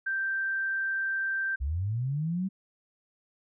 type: tone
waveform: sine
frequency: 1568 Hz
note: G6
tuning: in tune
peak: -27 dBFS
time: 0.06-1.56 s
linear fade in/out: 10 ms
type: linear sweep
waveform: sine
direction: up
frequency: 61.5 to 194.9 Hz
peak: -27 dBFS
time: 1.6-2.49 s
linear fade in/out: 20 ms
effects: none